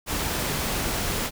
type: noise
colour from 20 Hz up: pink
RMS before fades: -27 dBFS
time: 0.06-1.31 s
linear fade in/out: 50 ms
effects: none